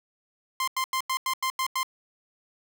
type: tone bursts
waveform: sawtooth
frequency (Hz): 1046.5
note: C6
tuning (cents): 0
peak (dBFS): -21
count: 8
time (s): 0.6-1.831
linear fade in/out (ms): 2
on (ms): 76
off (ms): 89
effects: none